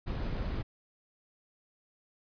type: noise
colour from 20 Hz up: brown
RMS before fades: -34 dBFS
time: 0.06-0.63 s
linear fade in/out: 20 ms
effects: resampled to 11025 Hz